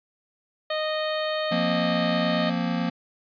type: harmonic tone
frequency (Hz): 619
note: D#5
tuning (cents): -9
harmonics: 1 / 2 / 3 / 4 / 5 / 6 / 7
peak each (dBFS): -26 / -33 / -34 / -40 / -36 / -37 / -38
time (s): 0.7-2.5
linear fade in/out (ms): 5
type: chord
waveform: square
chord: F suspended fourth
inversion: none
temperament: just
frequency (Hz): 174.61 / 232.8 / 261.9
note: F3 / Bb3 / C4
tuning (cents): 0 / -2 / +2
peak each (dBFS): -28 / -28 / -32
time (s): 1.51-2.9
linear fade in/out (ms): 10
effects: resampled to 11025 Hz